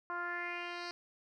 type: tone with low-pass filter sweep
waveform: 10% pulse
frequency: 349.2 Hz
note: F4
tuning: in tune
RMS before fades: -40 dBFS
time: 0.1-0.91 s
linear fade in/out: 0 ms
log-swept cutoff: 1200 to 4600 Hz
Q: 4
effects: none